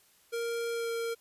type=tone with pitch glide; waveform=square; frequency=466.2 to 461.9 Hz; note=A#4 to A#4; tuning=0 to -16 cents; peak=-32 dBFS; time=0.32-1.15 s; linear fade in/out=20 ms; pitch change=-16 cents; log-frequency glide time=0.72-0.9 s; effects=white hiss -64 dBFS RMS until 1.2 s + resampled to 32000 Hz